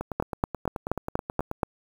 two click trains, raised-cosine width 1 ms, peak -16 / -9 dBFS, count 15 / 7, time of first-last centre 0.01-1.514 / 0.2-1.632 s, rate 9.31 / 4.19 Hz, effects 7-bit

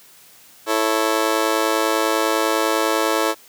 20% pulse chord, A major, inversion second, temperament just, 330 / 440 / 550 Hz, E4 / A4 / C#5, +2 / 0 / -14 cents, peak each -17 dBFS, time 0.66-3.35 s, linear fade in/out 50 ms, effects white hiss -48 dBFS RMS until 3.48 s + high-pass 100 Hz 12 dB/octave

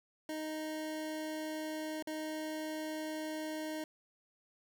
25% pulse tone with dropouts, 311.1 Hz, D#4, in tune, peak -34 dBFS, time 0.29-3.84 s, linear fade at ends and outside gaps 2 ms, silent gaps 2.025-2.072 s, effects 12-bit

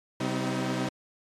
sawtooth tone cluster, 132.2 / 193 / 255.5 / 317.1 Hz, C3 / G3 / C4 / D#4, +18 / -27 / -41 / +33 cents, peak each -29 dBFS, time 0.2-0.89 s, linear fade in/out 5 ms, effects low-pass 8000 Hz 12 dB/octave + MP3 96 kbps

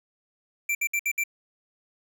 square tone bursts, 2349 Hz, D7, in tune, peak -24 dBFS, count 5, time 0.69-1.238 s, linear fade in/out 5 ms, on 60 ms, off 62 ms, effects none

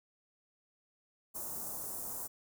white band-stop noise, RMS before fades -41 dBFS, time 1.34-2.28 s, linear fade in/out 20 ms, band 1100 to 7100 Hz, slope 24 dB/octave, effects none

